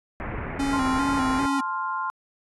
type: low-pass noise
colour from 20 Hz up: pink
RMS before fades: -32 dBFS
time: 0.2-1.46 s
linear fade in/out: 0 ms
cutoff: 2300 Hz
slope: 48 dB/octave
type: tone with vibrato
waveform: square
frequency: 269.6 Hz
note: C#4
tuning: 48 cents flat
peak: -24 dBFS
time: 0.59-1.61 s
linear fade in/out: 10 ms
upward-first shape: square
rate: 2.5 Hz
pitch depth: 48 cents each way
type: chord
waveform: sine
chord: F major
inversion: first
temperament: just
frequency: 873.1 / 1047.7 / 1396.9 Hz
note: A5 / C6 / F6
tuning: -14 / +2 / 0 cents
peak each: -33 / -27 / -32 dBFS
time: 0.73-2.1 s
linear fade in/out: 0 ms
effects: resampled to 24000 Hz